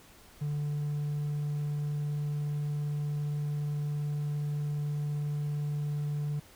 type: tone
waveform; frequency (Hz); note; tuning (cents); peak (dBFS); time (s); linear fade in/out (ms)
triangle; 147.1; D3; +3; -27; 0.41-6.4; 10
effects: tanh soft clip ceiling -23 dBFS + pink hiss -56 dBFS RMS until 6.55 s